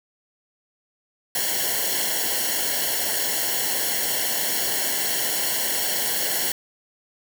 white noise with comb filter, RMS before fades -24 dBFS, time 1.35-6.52 s, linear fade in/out 2 ms, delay 0.81 ms, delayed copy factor -0.85, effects none

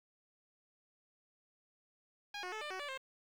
10% pulse tone with pitch steps, 818 / 363.3 / 433.7 / 597 / 374.7 / 579 / 530 Hz, G#5 / F#4 / A4 / D5 / F#4 / D5 / C5, -26 / -32 / -25 / +28 / +22 / -25 / +22 cents, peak -32 dBFS, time 2.34-2.977 s, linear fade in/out 5 ms, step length 91 ms, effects low-pass 5000 Hz 12 dB/octave + 10-bit

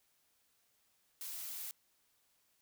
blue noise, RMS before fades -44 dBFS, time 1.21-1.71 s, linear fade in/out 0 ms, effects white hiss -75 dBFS RMS until 2.61 s

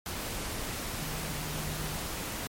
sine tone in noise, 153 Hz, D#3, 29 cents flat, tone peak -39 dBFS, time 1.01-1.96 s, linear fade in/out 0 ms, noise pink, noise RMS -36 dBFS, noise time 0.06-2.47 s, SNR -6 dB, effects MP3 64 kbps

